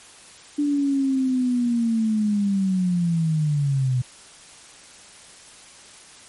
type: linear sweep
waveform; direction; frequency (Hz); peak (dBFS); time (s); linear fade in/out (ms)
sine; down; 293.7 to 123.47; -18; 0.58-4.02; 10
effects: white hiss -46 dBFS RMS until 6.28 s + MP3 48 kbps